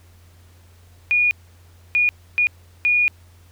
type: tone bursts at uneven times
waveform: sine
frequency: 2444 Hz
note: D#7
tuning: 32 cents flat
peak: -14 dBFS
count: 4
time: 1.11-1.31 / 1.95-2.09 / 2.38-2.47 / 2.85-3.08 s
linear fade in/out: 0 ms
effects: added 87 Hz sine -47 dBFS peak until 3.51 s + pink hiss -56 dBFS RMS until 3.51 s